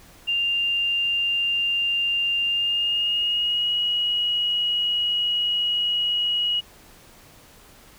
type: tone with pitch glide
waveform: sine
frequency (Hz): 2794 to 2903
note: F7 to F#7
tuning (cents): 0 to -34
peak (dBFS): -20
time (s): 0.27-6.61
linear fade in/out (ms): 20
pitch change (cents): +66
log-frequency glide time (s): 2.45-3.71
effects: pink hiss -50 dBFS RMS until 7.98 s